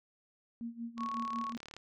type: tone with tremolo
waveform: sine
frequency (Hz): 233.1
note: A#3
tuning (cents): 0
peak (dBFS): -36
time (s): 0.61-1.57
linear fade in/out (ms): 0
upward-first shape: sine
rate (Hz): 5.5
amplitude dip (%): 85
type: tone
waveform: sine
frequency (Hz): 1108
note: C#6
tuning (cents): -1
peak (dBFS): -35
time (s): 0.97-1.54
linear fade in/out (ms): 50
type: click train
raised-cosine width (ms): 0.2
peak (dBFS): -30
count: 30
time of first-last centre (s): 0.98-1.766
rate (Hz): 36.9
effects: none